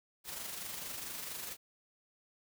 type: noise with amplitude modulation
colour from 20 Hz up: white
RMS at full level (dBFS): -41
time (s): 0.24-1.57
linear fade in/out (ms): 50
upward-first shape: sine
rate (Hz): 24.4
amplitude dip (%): 40
effects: none